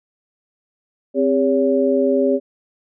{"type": "tone cluster", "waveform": "sine", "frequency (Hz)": [263.1, 403.8, 565], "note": ["C4", "G#4", "C#5"], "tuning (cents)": [10, -49, 33], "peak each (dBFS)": -18, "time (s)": [1.14, 2.4], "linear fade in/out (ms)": 50, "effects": []}